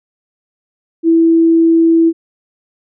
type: tone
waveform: sine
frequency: 329.6 Hz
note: E4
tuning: in tune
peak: -6 dBFS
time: 1.03-2.13 s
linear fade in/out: 50 ms
effects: none